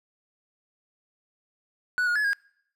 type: tone with pitch steps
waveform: triangle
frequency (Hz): 1477 / 1437 / 1703 / 1631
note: F#6 / F6 / G#6 / G#6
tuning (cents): -3 / +49 / +43 / -32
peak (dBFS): -20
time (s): 1.98-2.332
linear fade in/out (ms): 0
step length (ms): 88
effects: noise-tail reverb RT60 0.7 s tail -26 dB re dry